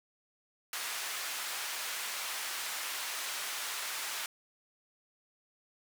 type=band-pass noise; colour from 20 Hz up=pink; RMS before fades=-38 dBFS; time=0.73-4.26 s; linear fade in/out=2 ms; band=1200 to 16000 Hz; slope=12 dB/octave; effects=none